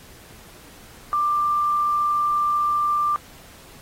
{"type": "tone with quantisation", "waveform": "sine", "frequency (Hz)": 1185, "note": "D6", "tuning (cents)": 15, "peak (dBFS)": -18, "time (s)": [1.13, 3.16], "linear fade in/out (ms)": 0, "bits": 8, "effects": ["pink hiss -47 dBFS RMS until 3.81 s", "AAC 48 kbps"]}